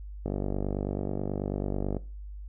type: click train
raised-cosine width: 2 ms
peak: -17 dBFS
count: 85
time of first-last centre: 0.26-1.967 s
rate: 49.2 Hz
effects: noise-tail reverb RT60 0.3 s tail -17 dB re dry + added 50 Hz sine -38 dBFS peak until 2.48 s